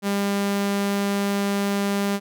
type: tone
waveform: sawtooth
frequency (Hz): 200.3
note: G3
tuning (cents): +38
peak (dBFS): -17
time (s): 0.02-2.2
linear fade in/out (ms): 50
effects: none